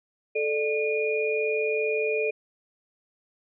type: tone cluster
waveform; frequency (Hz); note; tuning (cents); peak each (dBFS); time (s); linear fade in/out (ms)
sine; 437.6 / 595 / 2439; A4 / D5 / D#7; -9 / +22 / -35; -25 / -31 / -29; 0.35-2.31; 10
effects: none